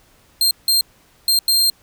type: tone bursts at uneven times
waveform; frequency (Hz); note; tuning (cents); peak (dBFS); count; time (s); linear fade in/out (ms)
sawtooth; 4186; C8; 0; -10; 4; 0.41-0.51 / 0.68-0.81 / 1.28-1.39 / 1.48-1.7; 2
effects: pink hiss -54 dBFS RMS until 1.82 s